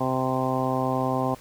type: harmonic tone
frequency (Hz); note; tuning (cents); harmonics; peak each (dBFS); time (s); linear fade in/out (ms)
130; C3; -11; 1 / 2 / 3 / 4 / 5 / 6 / 7 / 8; -30 / -28 / -33 / -31 / -31 / -30 / -34 / -31; 0-1.35; 10
effects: pink hiss -49 dBFS RMS until 1.4 s